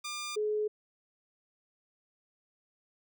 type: tone pair in turn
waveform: 10% pulse / sine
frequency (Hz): 1200 / 424.3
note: D6 / G#4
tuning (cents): +37 / +37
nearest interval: octave + tritone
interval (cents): 1800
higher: first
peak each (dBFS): -28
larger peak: neither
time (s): 0.04-0.36 / 0.36-0.68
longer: neither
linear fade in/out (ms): 10
effects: none